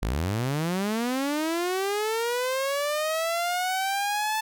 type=linear sweep; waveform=sawtooth; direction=up; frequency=45.81 to 879 Hz; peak=-21 dBFS; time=0.02-4.41 s; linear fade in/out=10 ms; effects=none